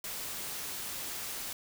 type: noise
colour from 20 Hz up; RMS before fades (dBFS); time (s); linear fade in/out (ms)
white; -39; 0.04-1.53; 2
effects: none